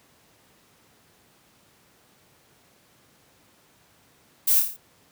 violet noise with echo, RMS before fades -20 dBFS, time 4.47-4.6 s, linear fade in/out 10 ms, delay 28 ms, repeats 6, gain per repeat -4 dB, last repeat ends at 4.768 s, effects pink hiss -59 dBFS RMS until 5.11 s + high-pass 100 Hz 12 dB/octave

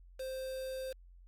triangle tone with quantisation, 523.3 Hz, C5, in tune, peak -36 dBFS, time 0.19-0.93 s, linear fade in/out 10 ms, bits 8, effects added 44 Hz sine -54 dBFS peak until 1.27 s + AAC 64 kbps

